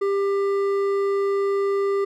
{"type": "tone with hard clipping", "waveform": "sine", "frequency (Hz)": 397, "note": "G4", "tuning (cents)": 22, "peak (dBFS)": -21, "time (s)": [0.01, 2.05], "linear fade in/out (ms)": 10, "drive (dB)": 8, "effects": []}